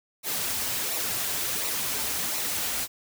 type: noise with flanger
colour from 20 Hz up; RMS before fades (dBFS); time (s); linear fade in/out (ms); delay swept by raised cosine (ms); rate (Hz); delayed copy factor
white; -29; 0.23-2.88; 50; 0.61 to 6.21; 1.4; -0.55
effects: none